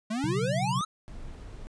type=exponential sweep; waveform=square; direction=up; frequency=207.7 to 1325 Hz; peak=-29 dBFS; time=0.1-0.85 s; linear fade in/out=10 ms
type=chord; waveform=sine; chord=B suspended second; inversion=none; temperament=equal; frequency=123.47 / 138.59 / 185 Hz; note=B2 / C#3 / F#3; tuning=0 / 0 / 0 cents; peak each=-32 dBFS; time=0.24-0.81 s; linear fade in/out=0 ms
type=noise; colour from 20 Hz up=brown; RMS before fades=-41 dBFS; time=1.08-1.67 s; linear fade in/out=0 ms
effects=resampled to 22050 Hz